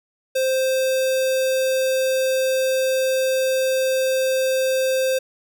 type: tone with notch filter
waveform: square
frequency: 523.3 Hz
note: C5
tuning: in tune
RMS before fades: -20 dBFS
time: 0.35-5.19 s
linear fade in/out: 10 ms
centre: 1200 Hz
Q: 1.1
effects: none